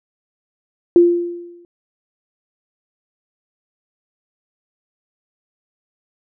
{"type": "tone with exponential decay", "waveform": "sine", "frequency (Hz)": 346.7, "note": "F4", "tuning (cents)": -13, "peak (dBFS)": -4, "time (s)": [0.96, 1.65], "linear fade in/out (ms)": 1, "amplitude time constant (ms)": 150, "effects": []}